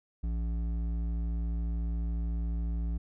sine tone with hard clipping, 57 Hz, A#1, 38 cents flat, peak -31 dBFS, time 0.23-2.98 s, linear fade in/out 10 ms, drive 9 dB, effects none

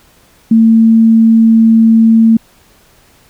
sine tone, 225.2 Hz, A3, 40 cents sharp, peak -3 dBFS, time 0.51-2.37 s, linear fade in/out 5 ms, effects pink hiss -47 dBFS RMS until 3.29 s

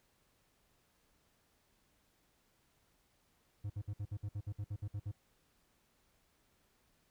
triangle tone bursts, 102.4 Hz, G#2, 24 cents flat, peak -35 dBFS, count 13, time 3.64-5.117 s, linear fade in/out 10 ms, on 61 ms, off 57 ms, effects pink hiss -74 dBFS RMS until 7.1 s

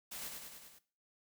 white noise with echo, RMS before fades -45 dBFS, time 0.11-0.29 s, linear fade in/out 10 ms, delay 100 ms, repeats 5, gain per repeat -3 dB, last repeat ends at 0.79 s, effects noise-tail reverb RT60 0.4 s tail -17 dB re dry

